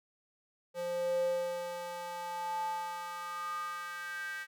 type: tone with high-pass filter sweep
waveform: square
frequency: 174.61 Hz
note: F3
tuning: in tune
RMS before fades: -37 dBFS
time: 0.74-4.47 s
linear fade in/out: 50 ms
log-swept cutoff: 440 to 1700 Hz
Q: 7.6
effects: none